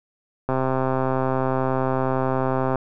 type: click train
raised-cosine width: 1 ms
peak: -9 dBFS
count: 298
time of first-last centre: 0.49-2.757 s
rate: 131 Hz
effects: none